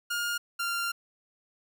sawtooth tone pair in turn, 1417 / 1388.6 Hz, F6 / F6, +25 / -10 cents, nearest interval unison, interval 35 cents, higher first, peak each -25 dBFS, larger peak neither, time 0.1-0.38 / 0.59-0.92 s, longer second, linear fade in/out 10 ms, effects none

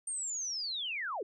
sine linear sweep, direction down, 8870 to 336.4 Hz, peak -34 dBFS, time 0.07-1.23 s, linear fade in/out 5 ms, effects none

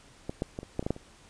clicks, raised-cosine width 2 ms, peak -19 / -15 / -21 / -28 / -15 / -25 / -16 / -13 / -29 dBFS, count 9, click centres 0.295 / 0.421 / 0.589 / 0.631 / 0.794 / 0.827 / 0.865 / 0.906 / 0.964 s, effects pink hiss -56 dBFS RMS until 1.29 s + resampled to 22050 Hz

